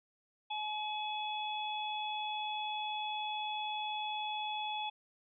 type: harmonic tone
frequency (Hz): 851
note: G#5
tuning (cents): +42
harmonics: 1 / 3 / 4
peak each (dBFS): -37 / -44 / -41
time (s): 0.5-4.9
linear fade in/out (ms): 10
effects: none